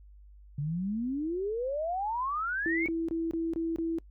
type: exponential sweep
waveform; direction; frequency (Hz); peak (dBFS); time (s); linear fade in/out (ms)
sine; up; 138.59 to 2278; -29; 0.58-2.88; 5
type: tone bursts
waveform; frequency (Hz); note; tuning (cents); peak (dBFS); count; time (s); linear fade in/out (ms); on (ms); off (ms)
sine; 329.6; E4; 0; -28; 6; 2.66-3.985; 0; 200; 25
effects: noise-tail reverb RT60 0.1 s tail -24 dB re dry + added 50 Hz sine -50 dBFS peak until 4.1 s